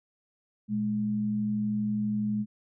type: tone pair together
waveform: sine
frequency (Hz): 118.1 / 210.4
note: A#2 / G#3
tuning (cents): +23 / +23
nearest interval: minor seventh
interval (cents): 1000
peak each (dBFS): -37 / -26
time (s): 0.68-2.46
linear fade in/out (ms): 50
effects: none